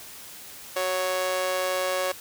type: tone with amplitude modulation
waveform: sawtooth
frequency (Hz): 554.4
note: C#5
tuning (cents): 0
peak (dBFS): -17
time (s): 0.76-2.12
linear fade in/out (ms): 5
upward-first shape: sine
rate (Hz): 182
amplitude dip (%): 80
effects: white hiss -43 dBFS RMS until 2.2 s